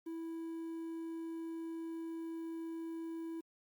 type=tone with quantisation; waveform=triangle; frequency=328.7 Hz; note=E4; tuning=5 cents flat; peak=-38 dBFS; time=0.06-3.41 s; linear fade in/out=10 ms; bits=11; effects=Opus 48 kbps